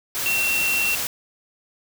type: tone in noise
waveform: sine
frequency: 2721 Hz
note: F7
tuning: 46 cents flat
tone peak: -20 dBFS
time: 0.26-0.95 s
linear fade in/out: 0 ms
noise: white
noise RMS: -26 dBFS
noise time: 0.15-1.07 s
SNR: +3 dB
effects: none